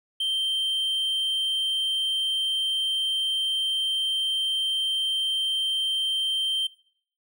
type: tone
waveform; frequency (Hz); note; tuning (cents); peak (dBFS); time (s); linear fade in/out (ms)
triangle; 3136; G7; 0; -22; 0.2-6.67; 5
effects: noise-tail reverb RT60 0.6 s tail -20 dB re dry